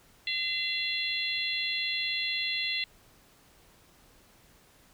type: harmonic tone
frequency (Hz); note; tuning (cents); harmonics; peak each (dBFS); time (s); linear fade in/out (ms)
683; F5; -39; 3 / 4 / 5 / 6; -34 / -34 / -34 / -34; 0.27-2.84; 2
effects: pink hiss -60 dBFS RMS until 4.93 s